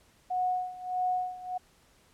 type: tone with tremolo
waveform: sine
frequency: 732 Hz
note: F#5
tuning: 19 cents flat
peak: -25 dBFS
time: 0.3-1.58 s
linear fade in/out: 10 ms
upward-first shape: sine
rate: 1.6 Hz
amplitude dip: 85%
effects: pink hiss -63 dBFS RMS until 2.13 s + low-pass 12000 Hz 12 dB/octave